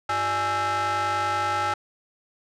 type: ring-modulated tone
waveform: 40% pulse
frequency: 245.6 Hz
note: B3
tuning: 9 cents flat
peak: -19 dBFS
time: 0.09-1.74 s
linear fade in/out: 5 ms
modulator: 1080 Hz
effects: low-pass 7000 Hz 12 dB/octave

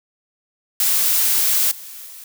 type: noise with level steps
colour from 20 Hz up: blue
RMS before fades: -17 / -36 / -38 dBFS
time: 0.8-2.24 s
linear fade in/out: 2 ms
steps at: 1.71 / 2.06 s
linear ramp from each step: 5 ms
effects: none

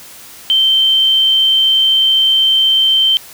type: tone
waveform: sine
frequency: 3116 Hz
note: G7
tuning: 11 cents flat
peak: -8 dBFS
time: 0.5-3.17 s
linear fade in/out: 0 ms
effects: white hiss -36 dBFS RMS until 3.33 s

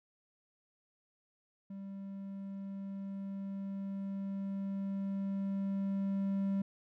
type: tone with level ramp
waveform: triangle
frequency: 196 Hz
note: G3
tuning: in tune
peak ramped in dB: -40 to -28 dBFS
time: 1.7-6.62 s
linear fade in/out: 5 ms
effects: none

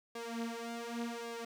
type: tone with flanger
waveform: sawtooth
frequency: 233.1 Hz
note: A#3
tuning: in tune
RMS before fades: -41 dBFS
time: 0.15-1.45 s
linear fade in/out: 5 ms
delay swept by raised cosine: 1.8 to 7.2 ms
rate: 0.88 Hz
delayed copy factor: +0.95
effects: low-pass 9000 Hz 12 dB/octave + 10-bit

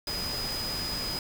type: tone in noise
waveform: sine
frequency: 4978 Hz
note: D#8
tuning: in tune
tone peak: -32 dBFS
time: 0.07-1.19 s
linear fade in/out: 2 ms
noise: pink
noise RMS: -36 dBFS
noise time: 0.07-1.19 s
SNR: +1 dB
effects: none

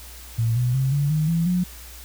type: tone with pitch steps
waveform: sine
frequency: 114.5 / 123.43 / 133.05 / 143.43 / 154.62 / 166.67 / 179.67 Hz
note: A#2 / B2 / C3 / D3 / D#3 / E3 / F3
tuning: -31 / -1 / +29 / -41 / -11 / +19 / +49 cents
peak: -18 dBFS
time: 0.38-1.64 s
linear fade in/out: 10 ms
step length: 180 ms
effects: added 60 Hz sine -41 dBFS peak until 2.04 s + white hiss -43 dBFS RMS until 2.04 s

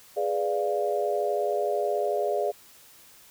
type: chord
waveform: sine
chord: G# diminished seventh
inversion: none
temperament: equal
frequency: 415.3 / 493.9 / 587.3 / 698.5 Hz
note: G#4 / B4 / D5 / F5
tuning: 0 / 0 / 0 / 0 cents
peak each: -28 / -33 / -28 / -30 dBFS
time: 0.16-2.52 s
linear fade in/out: 20 ms
effects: white hiss -53 dBFS RMS until 3.3 s

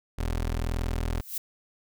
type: tone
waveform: 25% pulse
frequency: 41.2 Hz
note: E1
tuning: in tune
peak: -23 dBFS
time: 0.18-1.21 s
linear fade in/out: 10 ms
type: noise with exponential growth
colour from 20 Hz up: violet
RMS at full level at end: -28 dBFS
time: 1.13-1.38 s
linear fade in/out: 5 ms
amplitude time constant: 54 ms
effects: none

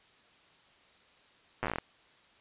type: slowing click train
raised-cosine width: 0.5 ms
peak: -17 dBFS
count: 11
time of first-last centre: 1.63-1.785 s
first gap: 8 ms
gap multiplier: 1.14
effects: white hiss -62 dBFS RMS until 2.4 s + resampled to 8000 Hz

